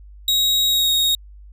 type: tone with pitch glide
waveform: 40% pulse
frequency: 3800 to 3756 Hz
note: A#7 to A#7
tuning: +33 to +12 cents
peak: -14 dBFS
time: 0.28-1.15 s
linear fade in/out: 2 ms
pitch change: -21 cents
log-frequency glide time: 0.68-0.91 s
effects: added 50 Hz sine -39 dBFS peak until 1.52 s